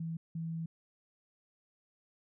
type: tone bursts at uneven times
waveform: sine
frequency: 163.9 Hz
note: E3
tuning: 10 cents flat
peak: -35 dBFS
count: 2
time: 0-0.17 / 0.35-0.66 s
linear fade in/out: 5 ms
effects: none